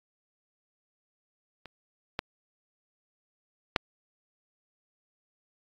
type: clicks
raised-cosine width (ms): 0.3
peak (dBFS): -27 / -13 / -7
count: 3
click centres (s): 1.657 / 2.191 / 3.762
effects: AAC 64 kbps